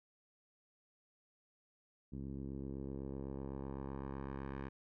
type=tone with low-pass filter sweep; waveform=10% pulse; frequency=67.9 Hz; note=C#2; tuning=35 cents flat; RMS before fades=-44 dBFS; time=2.12-4.69 s; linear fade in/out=10 ms; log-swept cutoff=240 to 1800 Hz; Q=1.2; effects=none